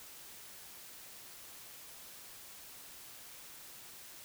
silence, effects white hiss -52 dBFS RMS until 4.24 s

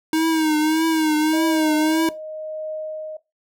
square tone with vibrato, 314.7 Hz, D#4, 20 cents sharp, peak -17 dBFS, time 0.13-2.09 s, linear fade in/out 2 ms, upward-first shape triangle, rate 1.7 Hz, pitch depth 67 cents each way
sine tone with tremolo, 622.3 Hz, D#5, in tune, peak -25 dBFS, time 1.33-3.17 s, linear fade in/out 5 ms, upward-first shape triangle, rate 0.9 Hz, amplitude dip 50%
effects noise-tail reverb RT60 0.2 s tail -17 dB re dry

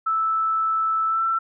sine tone with pitch glide, 1315 to 1338 Hz, E6 to E6, -5 to +25 cents, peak -19 dBFS, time 0.06-1.39 s, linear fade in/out 10 ms, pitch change +30 cents, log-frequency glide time 1.07-1.23 s, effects none

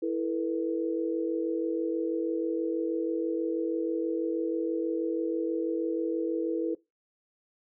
sine chord, E suspended fourth, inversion none, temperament equal with one note detuned, 329.6 / 440 / 486.2 Hz, E4 / A4 / B4, 0 / 0 / -27 cents, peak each -29 / -33 / -33 dBFS, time 0.02-6.75 s, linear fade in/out 10 ms, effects noise-tail reverb RT60 0.2 s tail -19 dB re dry

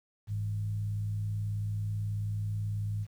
sine tone with frequency modulation, 103.83 Hz, G#2, in tune, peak -30 dBFS, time 0.27-3.07 s, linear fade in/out 50 ms, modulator 58.4 Hz, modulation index 0.35, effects 10-bit

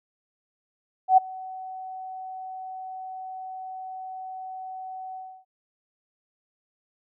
sine tone with ADSR envelope, 752 Hz, F#5, 28 cents sharp, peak -10 dBFS, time 1.08-5.45 s, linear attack 94 ms, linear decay 12 ms, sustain -24 dB, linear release 300 ms, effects none

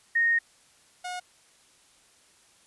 sine / sawtooth tone pair in turn, 1855 / 723.5 Hz, A#6 / F#5, -9 / -39 cents, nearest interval octave + major third, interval 1630 cents, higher first, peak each -20 / -29 dBFS, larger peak first, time 0.15-0.39 / 1.04-1.2 s, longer first, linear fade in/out 10 ms, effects white hiss -60 dBFS RMS until 2.66 s + resampled to 24000 Hz

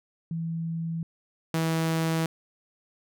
sine / sawtooth tone pair in turn, 164.81 / 162.45 Hz, E3 / E3, 0 / -25 cents, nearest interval unison, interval 25 cents, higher first, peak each -28 / -20 dBFS, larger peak second, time 0.31-1.03 / 1.54-2.26 s, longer neither, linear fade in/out 2 ms, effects none

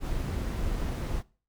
brown noise with amplitude modulation, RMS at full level -29 dBFS, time 0-1.23 s, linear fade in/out 50 ms, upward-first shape sine, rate 294 Hz, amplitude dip 35%, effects noise-tail reverb RT60 0.4 s tail -22 dB re dry

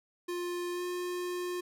square tone with pitch glide, 352.2 to 356.7 Hz, F4 to F4, +15 to +37 cents, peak -34 dBFS, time 0.28-1.61 s, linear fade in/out 10 ms, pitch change +22 cents, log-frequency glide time 0.72-0.83 s, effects none

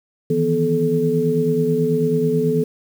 sine tone cluster, 155.9 / 165.1 / 246.6 / 432.6 Hz, D#3 / E3 / B3 / A4, +4 / +3 / -2 / -29 cents, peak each -24 / -22 / -22 / -18 dBFS, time 0.3-2.64 s, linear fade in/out 5 ms, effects 7-bit

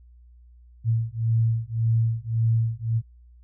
sine beating tone pair, 112.9 / 114.7 Hz, A2 / A#2, +45 / -28 cents, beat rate 1.8 Hz, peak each -23 dBFS, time 0.84-3.02 s, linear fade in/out 50 ms, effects added 60 Hz sine -48 dBFS peak until 3.43 s

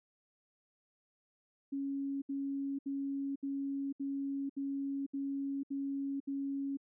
sine tone bursts, 276.5 Hz, C#4, 4 cents flat, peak -34 dBFS, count 9, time 1.72-6.772 s, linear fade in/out 10 ms, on 500 ms, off 69 ms, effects none

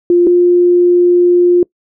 sine tone pair in turn, 349.7 / 352.9 Hz, F4 / F4, +2 / +18 cents, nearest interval unison, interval 16 cents, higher second, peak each -5 dBFS, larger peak neither, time 0.1-0.27 / 0.27-1.63 s, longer second, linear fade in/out 2 ms, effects noise-tail reverb RT60 0.1 s tail -24 dB re dry

